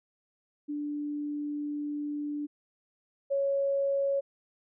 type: tone pair in turn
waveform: sine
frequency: 293.7 / 554.4 Hz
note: D4 / C#5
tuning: 0 / 0 cents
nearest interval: major seventh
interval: 1100 cents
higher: second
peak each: -31 / -25 dBFS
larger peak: second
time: 0.68-2.47 / 3.3-4.21 s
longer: first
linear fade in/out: 20 ms
effects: none